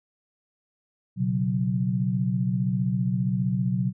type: chord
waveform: sine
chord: B suspended second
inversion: none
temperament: equal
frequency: 123.47 / 138.59 / 185 Hz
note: B2 / C#3 / F#3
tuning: 0 / 0 / 0 cents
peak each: -26 / -29 / -25 dBFS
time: 1.16-3.93 s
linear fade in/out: 50 ms
effects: none